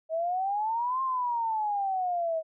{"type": "exponential two-way sweep", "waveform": "sine", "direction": "up then down", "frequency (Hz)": [633, 1066, 633], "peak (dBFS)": -26, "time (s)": [0.09, 2.43], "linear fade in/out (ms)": 50, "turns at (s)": 1.02, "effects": []}